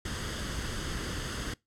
pink noise with comb filter, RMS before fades -35 dBFS, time 0.05-1.54 s, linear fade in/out 5 ms, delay 0.62 ms, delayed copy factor +0.55, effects noise-tail reverb RT60 0.2 s tail -23 dB re dry + low-pass 8000 Hz 12 dB/octave

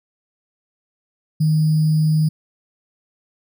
sine tone with sample-and-hold, 155.56 Hz, D#3, in tune, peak -13 dBFS, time 1.4-2.29 s, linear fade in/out 10 ms, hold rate 4900 Hz, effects none

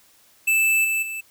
square tone with level steps, 2637 Hz, E7, in tune, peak -17 / -21 / -29 dBFS, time 0.47-1.21 s, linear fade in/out 10 ms, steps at 0.84 / 1.02 s, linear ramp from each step 10 ms, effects white hiss -56 dBFS RMS until 1.3 s

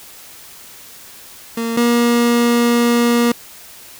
30% pulse tone pair in turn, 230 / 237.6 Hz, A#3 / A#3, -23 / +33 cents, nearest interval minor second, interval 56 cents, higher second, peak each -16 / -9 dBFS, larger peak second, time 1.57-1.77 / 1.77-3.32 s, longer second, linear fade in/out 5 ms, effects white hiss -39 dBFS RMS until 3.99 s

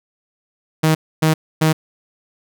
sawtooth tone bursts, 157.6 Hz, D#3, 23 cents sharp, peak -8 dBFS, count 3, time 0.83-1.73 s, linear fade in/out 10 ms, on 120 ms, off 270 ms, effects none

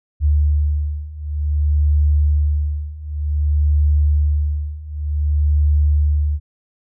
sine beating tone pair, 73.8 / 74.34 Hz, D2 / D2, +9 / +22 cents, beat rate 0.54 Hz, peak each -18 / -16 dBFS, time 0.2-6.4 s, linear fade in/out 50 ms, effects none

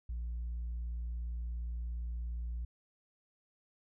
triangle tone with tanh clipping, 58.6 Hz, A#1, 10 cents sharp, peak -36 dBFS, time 0.09-2.65 s, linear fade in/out 5 ms, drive 6 dB, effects none

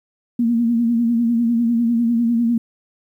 sine tone with vibrato, 233.9 Hz, A#3, 6 cents sharp, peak -14 dBFS, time 0.39-2.58 s, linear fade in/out 5 ms, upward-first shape sine, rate 10 Hz, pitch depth 53 cents each way, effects 9-bit

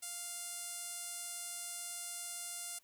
sawtooth tone with band-pass filter, 699 Hz, F5, 1 cent sharp, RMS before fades -44 dBFS, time 0.02-2.79 s, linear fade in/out 10 ms, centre 9400 Hz, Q 2.2, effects white hiss -71 dBFS RMS until 2.83 s

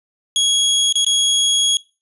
sawtooth tone with dropouts, 3322 Hz, G#7, in tune, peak -10 dBFS, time 0.36-1.77 s, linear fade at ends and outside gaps 1 ms, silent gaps 0.925-0.955 / 1.047-1.065 s, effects noise-tail reverb RT60 0.3 s tail -21 dB re dry + resampled to 24000 Hz

